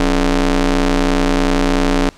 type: ring-modulated tone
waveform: sawtooth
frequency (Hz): 153.5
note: D#3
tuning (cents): -23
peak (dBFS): -5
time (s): 0-2.09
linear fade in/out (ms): 0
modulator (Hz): 122
effects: pink hiss -44 dBFS RMS until 2.17 s + low-pass 7000 Hz 12 dB/octave

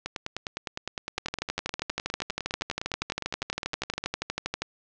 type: two click trains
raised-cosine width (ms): 0.2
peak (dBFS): -11 / -14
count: 44 / 40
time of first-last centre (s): 1.18-4.62 / 0.06-4.04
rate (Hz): 12.5 / 9.8
effects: low-pass 7000 Hz 12 dB/octave

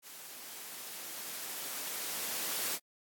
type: noise with level ramp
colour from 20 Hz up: white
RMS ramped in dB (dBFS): -49 to -34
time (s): 0.02-2.79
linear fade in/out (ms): 50
effects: high-pass 200 Hz 12 dB/octave + AAC 64 kbps

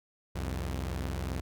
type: tone pair together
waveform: sawtooth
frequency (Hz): 64.59 / 87.31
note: C2 / F2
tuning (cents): -22 / 0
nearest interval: perfect fourth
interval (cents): 522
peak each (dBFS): -30 / -33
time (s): 0.35-1.41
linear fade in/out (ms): 10
effects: none

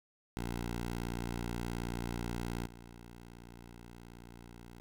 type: tone with level steps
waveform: 10% pulse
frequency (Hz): 58.7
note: A#1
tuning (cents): +13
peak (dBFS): -28 / -42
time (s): 0.37-4.8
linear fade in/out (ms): 0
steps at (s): 2.66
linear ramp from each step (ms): 2
effects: none

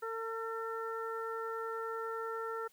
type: harmonic tone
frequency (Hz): 451.7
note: A4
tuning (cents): +45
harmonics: 1 / 2 / 3 / 4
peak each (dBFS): -39 / -46 / -40 / -50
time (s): 0.02-2.68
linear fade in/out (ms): 10
effects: white hiss -67 dBFS RMS until 2.72 s

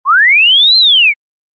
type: linear two-way sweep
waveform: sine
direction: up then down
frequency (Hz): 1001 to 4186 to 2142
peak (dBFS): -4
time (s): 0.05-1.14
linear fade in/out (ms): 50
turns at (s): 0.77
effects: Opus 24 kbps

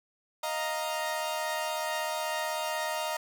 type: chord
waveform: sawtooth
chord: Eb suspended second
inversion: none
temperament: equal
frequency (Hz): 622.3 / 698.5 / 932.3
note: Eb5 / F5 / Bb5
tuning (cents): 0 / 0 / 0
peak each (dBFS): -30 / -34 / -30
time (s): 0.43-3.17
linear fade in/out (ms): 5
effects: none

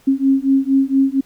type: beating tone pair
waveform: sine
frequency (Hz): 268.2 / 272.5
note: C4 / C#4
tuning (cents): +43 / -29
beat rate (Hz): 4.3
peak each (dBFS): -15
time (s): 0.07-1.21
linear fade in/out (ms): 10
effects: pink hiss -53 dBFS RMS until 1.25 s

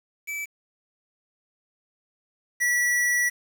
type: tone pair in turn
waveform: square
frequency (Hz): 2308 / 1946.4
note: D7 / B6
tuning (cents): -31 / -26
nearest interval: minor third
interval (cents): 295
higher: first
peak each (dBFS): -30 / -21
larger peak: second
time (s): 0.27-0.46 / 2.6-3.3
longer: second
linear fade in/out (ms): 20
effects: 8-bit

